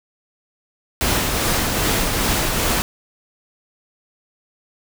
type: noise with tremolo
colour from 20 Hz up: pink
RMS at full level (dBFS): -18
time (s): 1.01-2.82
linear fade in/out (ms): 0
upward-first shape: triangle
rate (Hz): 2.5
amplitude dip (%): 35
effects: none